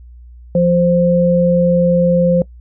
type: tone pair together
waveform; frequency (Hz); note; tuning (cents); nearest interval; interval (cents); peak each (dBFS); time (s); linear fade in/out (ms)
sine; 174.61 / 523.2; F3 / C5; 0 / 0; octave + perfect fifth; 1900; -12; 0.55-2.42; 2
effects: noise-tail reverb RT60 0.1 s tail -22 dB re dry + added 60 Hz sine -35 dBFS peak until 2.6 s